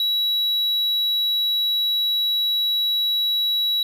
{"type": "tone", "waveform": "triangle", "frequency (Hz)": 3900, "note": "B7", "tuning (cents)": -23, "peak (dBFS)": -17, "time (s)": [0, 3.83], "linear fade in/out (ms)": 2, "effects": []}